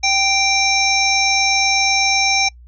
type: harmonic tone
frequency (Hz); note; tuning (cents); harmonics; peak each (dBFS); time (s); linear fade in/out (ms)
784; G5; 0; 1 / 3 / 5 / 7 / 8; -20 / -17 / -24 / -20 / -22; 0.03-2.49; 10
effects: noise-tail reverb RT60 0.1 s tail -26 dB re dry + added 60 Hz sine -39 dBFS peak until 2.67 s